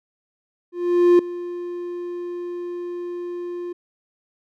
triangle tone with ADSR envelope, 351.2 Hz, F4, 10 cents sharp, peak -7 dBFS, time 0.72-3.73 s, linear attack 470 ms, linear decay 3 ms, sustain -18 dB, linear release 9 ms, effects none

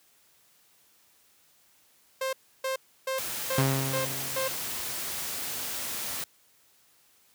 sawtooth tone bursts, 528 Hz, C5, 16 cents sharp, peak -24 dBFS, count 6, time 2.21-4.48 s, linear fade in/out 5 ms, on 120 ms, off 310 ms
white noise, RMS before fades -34 dBFS, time 3.18-6.24 s, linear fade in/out 2 ms
sawtooth tone with exponential decay, 135 Hz, C#3, 45 cents flat, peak -17 dBFS, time 3.58-4.83 s, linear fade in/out 0 ms, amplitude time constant 270 ms
effects white hiss -63 dBFS RMS until 7.34 s + high-pass 60 Hz 12 dB/octave

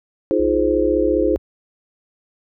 sine chord, F minor seventh, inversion third, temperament just, 314.3 / 349.2 / 419.1 / 523.8 Hz, Eb4 / F4 / Ab4 / C5, +18 / 0 / +16 / +2 cents, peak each -20 dBFS, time 0.31-1.36 s, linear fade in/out 0 ms
sine tone with vibrato, 62.7 Hz, B1, 27 cents sharp, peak -29 dBFS, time 0.39-1.38 s, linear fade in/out 10 ms, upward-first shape sine, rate 4.3 Hz, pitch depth 41 cents each way
effects none

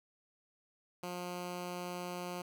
10% pulse tone, 178 Hz, F3, 33 cents sharp, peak -31 dBFS, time 1.03-2.42 s, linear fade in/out 5 ms, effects none

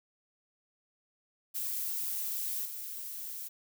violet noise with level steps, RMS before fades -35 / -41 dBFS, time 1.54-3.49 s, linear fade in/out 20 ms, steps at 2.65 s, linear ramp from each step 5 ms, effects none

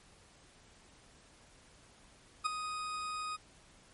40% pulse tone with ADSR envelope, 1248 Hz, D#6, 5 cents sharp, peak -26 dBFS, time 2.44-3.37 s, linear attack 22 ms, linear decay 9 ms, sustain -10 dB, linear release 21 ms, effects pink hiss -61 dBFS RMS until 3.93 s + MP3 48 kbps

